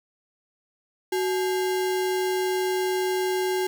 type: tone with sample-and-hold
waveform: sine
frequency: 371.4 Hz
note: F#4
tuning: 7 cents sharp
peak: -22 dBFS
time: 1.12-3.67 s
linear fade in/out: 5 ms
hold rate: 1225 Hz
effects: none